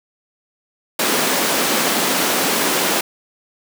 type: high-pass noise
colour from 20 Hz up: pink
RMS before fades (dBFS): -18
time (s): 0.99-3.01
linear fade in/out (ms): 5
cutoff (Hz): 220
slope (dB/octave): 24
effects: none